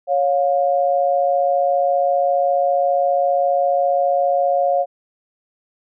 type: tone pair together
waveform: sine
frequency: 554.4 / 709.2 Hz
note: C#5 / F5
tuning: 0 / +26 cents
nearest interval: major third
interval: 426 cents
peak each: -17 dBFS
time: 0.07-4.86 s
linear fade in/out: 50 ms
effects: none